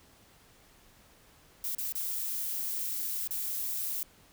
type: noise with dropouts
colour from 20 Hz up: violet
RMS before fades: -34 dBFS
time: 1.64-4.03 s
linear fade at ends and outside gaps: 1 ms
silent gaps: 1.75-1.783 / 1.923-1.953 / 3.275-3.308 s
effects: pink hiss -60 dBFS RMS until 4.32 s